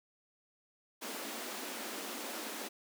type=high-pass noise; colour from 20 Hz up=pink; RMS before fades=-42 dBFS; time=1.01-2.69 s; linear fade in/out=20 ms; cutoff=210 Hz; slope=96 dB/octave; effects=none